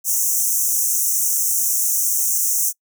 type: high-pass noise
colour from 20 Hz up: pink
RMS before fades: -19 dBFS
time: 0.04-2.73 s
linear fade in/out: 50 ms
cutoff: 5800 Hz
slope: 96 dB/octave
effects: noise-tail reverb RT60 0.1 s tail -25 dB re dry